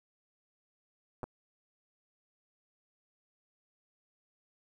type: clicks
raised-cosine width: 1 ms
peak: -25 dBFS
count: 2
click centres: 1.232 / 1.24 s
effects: 10-bit